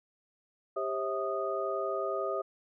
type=tone cluster; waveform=sine; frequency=396.1 / 538 / 649 / 1238 Hz; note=G4 / C5 / E5 / D#6; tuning=+18 / +48 / -27 / -9 cents; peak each=-35 / -36 / -35 / -36 dBFS; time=0.76-2.42 s; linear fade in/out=10 ms; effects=none